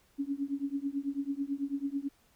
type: tone with tremolo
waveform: sine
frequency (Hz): 279.5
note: C#4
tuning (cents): +14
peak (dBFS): -27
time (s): 0.18-2.09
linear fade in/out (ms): 20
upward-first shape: triangle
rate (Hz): 9.1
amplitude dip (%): 100
effects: pink hiss -67 dBFS RMS until 2.35 s